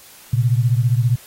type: beating tone pair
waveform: sine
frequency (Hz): 116.54 / 131.54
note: A#2 / C3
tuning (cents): 0 / +10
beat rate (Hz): 15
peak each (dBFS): -15 / -18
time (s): 0.33-1.16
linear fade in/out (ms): 5
effects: white hiss -44 dBFS RMS until 1.26 s + AAC 48 kbps